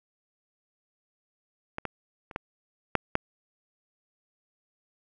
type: clicks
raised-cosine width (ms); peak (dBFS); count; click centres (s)
0.5; -17 / -16 / -28 / -15 / -6 / -8; 6; 1.784 / 1.853 / 2.312 / 2.361 / 2.953 / 3.154
effects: none